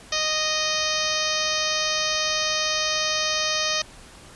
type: harmonic tone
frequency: 620 Hz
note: D#5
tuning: 6 cents flat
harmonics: 1 / 2 / 3 / 4 / 5 / 6 / 7 / 8 / 9 / 10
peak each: -31 / -31 / -31 / -31 / -31 / -31 / -31 / -31 / -31 / -31 dBFS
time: 0.12-3.82 s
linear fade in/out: 5 ms
effects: pink hiss -46 dBFS RMS until 4.35 s + resampled to 24000 Hz